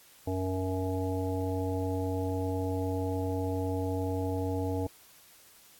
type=harmonic tone; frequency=93.5 Hz; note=F#2; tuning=19 cents sharp; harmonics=1 / 3 / 5 / 7 / 9; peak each=-32 / -34 / -35 / -40 / -41 dBFS; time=0.27-4.87 s; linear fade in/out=5 ms; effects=white hiss -57 dBFS RMS until 5.79 s + AAC 64 kbps